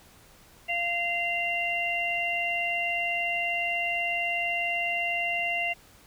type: harmonic tone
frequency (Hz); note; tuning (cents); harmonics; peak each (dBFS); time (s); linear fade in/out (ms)
692; F5; -16; 1 / 3 / 4; -32 / -30 / -29; 0.68-5.74; 20
effects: pink hiss -55 dBFS RMS until 6.06 s